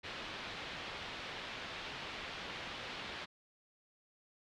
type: low-pass noise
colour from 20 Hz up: white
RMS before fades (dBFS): -45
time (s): 0.03-3.26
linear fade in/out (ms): 20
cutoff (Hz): 3700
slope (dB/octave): 24
effects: none